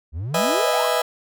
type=exponential sweep; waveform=triangle; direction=up; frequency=69.3 to 1201 Hz; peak=-23 dBFS; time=0.12-0.88 s; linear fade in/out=50 ms
type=chord; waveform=30% pulse; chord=E major seventh; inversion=second; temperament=just; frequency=494.4 / 618.1 / 659.3 / 824.1 Hz; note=B4 / D#5 / E5 / G#5; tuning=+2 / -12 / 0 / -14 cents; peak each=-21 / -21 / -21 / -24 dBFS; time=0.34-1.02 s; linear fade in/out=5 ms
effects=none